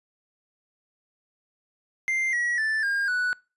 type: tone with pitch steps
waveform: triangle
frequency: 2093 / 1919.3 / 1760 / 1613.9 / 1480 Hz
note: C7 / B6 / A6 / G6 / F#6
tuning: 0 / -50 / 0 / +50 / 0 cents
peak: -21 dBFS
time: 2.08-3.33 s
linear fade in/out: 0 ms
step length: 250 ms
effects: noise-tail reverb RT60 0.3 s tail -24 dB re dry + resampled to 24000 Hz